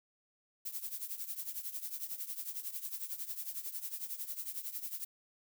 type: noise with tremolo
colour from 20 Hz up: violet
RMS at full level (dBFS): -38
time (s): 0.65-5.05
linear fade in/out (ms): 10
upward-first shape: triangle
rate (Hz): 11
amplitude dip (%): 85
effects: none